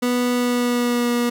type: tone with pitch glide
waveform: 30% pulse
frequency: 245.8 to 240.3 Hz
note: B3 to B3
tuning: -8 to -47 cents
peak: -15 dBFS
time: 0.02-1.3 s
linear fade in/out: 10 ms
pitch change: -39 cents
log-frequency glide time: 0.32-1.11 s
effects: none